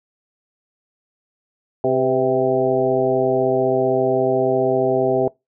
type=harmonic tone with a mistuned harmonic; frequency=130.81 Hz; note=C3; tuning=in tune; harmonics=1 / 2 / 3 / 4 / 5 / 6; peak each=-28 / -25 / -19 / -23 / -20 / -26 dBFS; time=1.84-5.28 s; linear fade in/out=2 ms; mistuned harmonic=4; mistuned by=-54 cents; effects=noise-tail reverb RT60 0.2 s tail -23 dB re dry